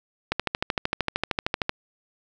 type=click train; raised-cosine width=0.3 ms; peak=-7 dBFS; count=19; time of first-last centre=0.32-1.694 s; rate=13.1 Hz; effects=none